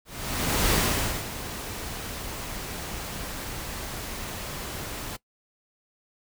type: noise with ADSR envelope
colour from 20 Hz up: pink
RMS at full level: -22 dBFS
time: 0.05-5.17 s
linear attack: 680 ms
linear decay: 520 ms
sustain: -13 dB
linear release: 16 ms
effects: noise-tail reverb RT60 0.1 s tail -20 dB re dry